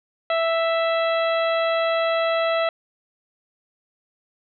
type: harmonic tone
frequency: 660 Hz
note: E5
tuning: 2 cents sharp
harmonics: 1 / 2 / 3 / 4 / 5 / 6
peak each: -20 / -26 / -30 / -32 / -34 / -36 dBFS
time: 0.3-2.69 s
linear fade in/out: 2 ms
effects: none